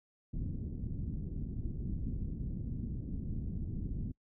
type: low-pass noise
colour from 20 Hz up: pink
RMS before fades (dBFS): -38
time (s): 0.33-4.12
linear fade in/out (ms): 10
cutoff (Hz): 260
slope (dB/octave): 24
effects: noise-tail reverb RT60 0.1 s tail -22 dB re dry